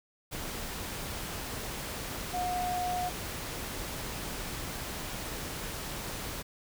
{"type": "tone in noise", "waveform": "sine", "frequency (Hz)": 721, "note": "F#5", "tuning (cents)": -45, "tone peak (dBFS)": -30, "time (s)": [2.33, 3.1], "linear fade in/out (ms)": 20, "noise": "pink", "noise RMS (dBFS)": -38, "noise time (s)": [0.31, 6.43], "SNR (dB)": 5, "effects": []}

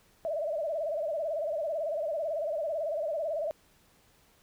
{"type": "tone with vibrato", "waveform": "sine", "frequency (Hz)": 622.3, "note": "D#5", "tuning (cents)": 0, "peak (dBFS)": -29, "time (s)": [0.25, 3.51], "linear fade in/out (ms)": 0, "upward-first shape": "sine", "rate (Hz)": 18, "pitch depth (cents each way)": 130, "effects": ["pink hiss -64 dBFS RMS until 4.42 s"]}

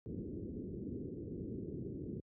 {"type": "low-pass noise", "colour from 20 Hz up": "white", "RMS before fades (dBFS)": -43, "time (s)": [0.06, 2.2], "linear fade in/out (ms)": 0, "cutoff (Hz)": 410, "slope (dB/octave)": 48, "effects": ["high-pass 60 Hz 12 dB/octave"]}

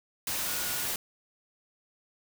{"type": "tone in noise", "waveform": "sine", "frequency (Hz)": 1449, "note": "F#6", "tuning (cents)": -37, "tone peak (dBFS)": -43, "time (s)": [0.46, 0.86], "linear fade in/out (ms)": 2, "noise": "white", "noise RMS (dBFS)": -32, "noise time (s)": [0.27, 0.96], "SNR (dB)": -14, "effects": []}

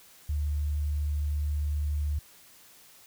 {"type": "tone", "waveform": "sine", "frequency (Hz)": 73.9, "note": "D2", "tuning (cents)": 11, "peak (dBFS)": -26, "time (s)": [0.29, 2.19], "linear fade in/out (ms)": 5, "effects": ["white hiss -55 dBFS RMS until 3.06 s"]}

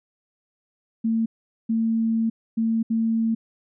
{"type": "tone bursts at uneven times", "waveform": "sine", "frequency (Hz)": 225.6, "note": "A3", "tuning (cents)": 44, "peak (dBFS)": -19, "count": 4, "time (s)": [[1.04, 1.26], [1.69, 2.3], [2.57, 2.83], [2.9, 3.35]], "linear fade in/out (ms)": 10, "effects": []}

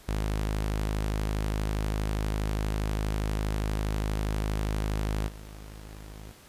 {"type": "tone with level steps", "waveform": "sawtooth", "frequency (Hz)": 52.4, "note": "G#1", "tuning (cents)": 16, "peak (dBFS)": [-23, -38], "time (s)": [0.08, 6.32], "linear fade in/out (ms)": 10, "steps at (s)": 5.27, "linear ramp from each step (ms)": 20, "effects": ["pink hiss -53 dBFS RMS until 6.48 s", "resampled to 32000 Hz"]}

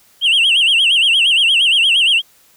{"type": "tone with vibrato", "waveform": "sine", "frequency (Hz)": 2960, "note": "F#7", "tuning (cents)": 0, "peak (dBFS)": -7, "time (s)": [0.21, 2.22], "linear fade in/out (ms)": 50, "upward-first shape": "sine", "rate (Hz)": 8.6, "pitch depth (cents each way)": 180, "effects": ["tanh soft clip ceiling -8 dBFS", "white hiss -51 dBFS RMS until 2.56 s"]}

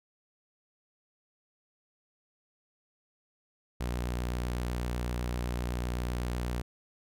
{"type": "tone with vibrato", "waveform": "sawtooth", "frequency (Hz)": 60.6, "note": "B1", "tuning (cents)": -32, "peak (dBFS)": -27, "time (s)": [3.8, 6.62], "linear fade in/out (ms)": 10, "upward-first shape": "sine", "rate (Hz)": 7.9, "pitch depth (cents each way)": 20, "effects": []}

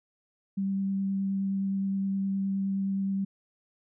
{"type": "tone with vibrato", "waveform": "sine", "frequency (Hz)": 194.9, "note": "G3", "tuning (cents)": -10, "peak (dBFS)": -26, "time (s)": [0.57, 3.25], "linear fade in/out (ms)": 10, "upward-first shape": "triangle", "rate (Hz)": 9.6, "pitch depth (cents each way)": 11, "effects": []}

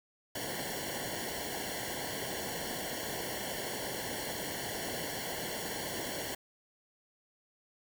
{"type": "noise with comb filter", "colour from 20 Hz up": "pink", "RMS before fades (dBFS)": -38, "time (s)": [0.35, 6.35], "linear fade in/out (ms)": 5, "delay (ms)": 0.8, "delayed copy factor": -0.95, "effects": []}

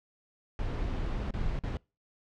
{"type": "noise with dropouts", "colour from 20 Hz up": "brown", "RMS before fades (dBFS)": -32, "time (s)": [0.59, 1.77], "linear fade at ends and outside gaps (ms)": 1, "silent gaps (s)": [[1.307, 1.338], [1.59, 1.636]], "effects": ["noise-tail reverb RT60 0.3 s tail -25 dB re dry", "low-pass 4000 Hz 12 dB/octave"]}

